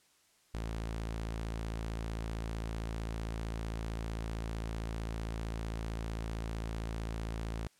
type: tone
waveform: sawtooth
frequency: 55.5 Hz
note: A1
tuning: 16 cents sharp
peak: -32 dBFS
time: 0.54-7.67 s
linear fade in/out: 0 ms
effects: white hiss -68 dBFS RMS until 7.79 s + low-pass 10000 Hz 12 dB/octave